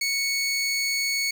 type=tone; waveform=20% pulse; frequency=2217 Hz; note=C#7; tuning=in tune; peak=-18 dBFS; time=0.01-1.31 s; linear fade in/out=5 ms; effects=none